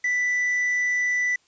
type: tone with quantisation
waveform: triangle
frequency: 1979 Hz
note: B6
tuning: 3 cents sharp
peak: -19 dBFS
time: 0.04-1.36 s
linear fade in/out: 5 ms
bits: 7
effects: white hiss -63 dBFS RMS until 1.47 s + resampled to 16000 Hz